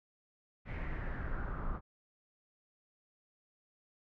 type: noise with low-pass filter sweep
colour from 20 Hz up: brown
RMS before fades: -38 dBFS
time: 0.65-1.81 s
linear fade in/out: 50 ms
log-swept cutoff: 2200 to 1200 Hz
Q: 4.4
effects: none